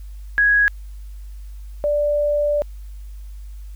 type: tone pair in turn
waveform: sine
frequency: 1661.2 / 587.3 Hz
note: G#6 / D5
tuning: 0 / 0 cents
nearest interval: octave + tritone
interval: 1800 cents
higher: first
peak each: -12 / -16 dBFS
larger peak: first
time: 0.38-0.68 / 1.84-2.62 s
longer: second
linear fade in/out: 0 ms
effects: added 50 Hz sine -32 dBFS peak until 3.75 s + white hiss -57 dBFS RMS until 3.75 s